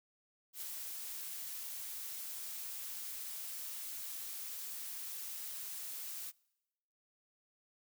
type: noise with ADSR envelope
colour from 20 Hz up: blue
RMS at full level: -42 dBFS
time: 0.53-6.32 s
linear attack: 89 ms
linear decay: 9 ms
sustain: -2 dB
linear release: 32 ms
effects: noise-tail reverb RT60 1.0 s tail -26 dB re dry